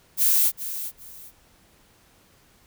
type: noise with echo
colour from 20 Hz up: violet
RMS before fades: -19 dBFS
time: 0.17-0.52 s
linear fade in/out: 50 ms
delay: 400 ms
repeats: 2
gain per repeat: -12 dB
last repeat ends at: 1.32 s
effects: pink hiss -58 dBFS RMS until 2.66 s